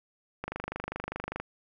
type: click train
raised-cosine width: 0.5 ms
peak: -19 dBFS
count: 25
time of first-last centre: 0.44-1.4 s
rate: 25 Hz
effects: none